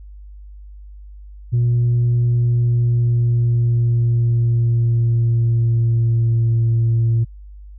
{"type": "tone with pitch glide", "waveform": "sine", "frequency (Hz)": [120, 114.85], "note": ["B2", "A#2"], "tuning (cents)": [-49, -25], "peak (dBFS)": -11, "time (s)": [1.52, 7.25], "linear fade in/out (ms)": 20, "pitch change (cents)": -76, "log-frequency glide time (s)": [2.25, 6.6], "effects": ["tanh soft clip ceiling -11 dBFS", "added 50 Hz sine -35 dBFS peak until 7.78 s"]}